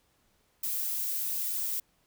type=noise; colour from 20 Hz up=violet; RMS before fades=-32 dBFS; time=0.63-1.8 s; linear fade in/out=5 ms; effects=pink hiss -70 dBFS RMS until 2.06 s